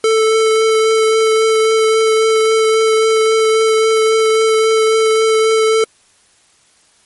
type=tone with vibrato; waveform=square; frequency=441.3 Hz; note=A4; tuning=5 cents sharp; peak=-10 dBFS; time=0.04-5.84 s; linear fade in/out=2 ms; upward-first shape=triangle; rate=3.7 Hz; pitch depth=12 cents each way; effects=white hiss -52 dBFS RMS until 7.05 s + MP3 48 kbps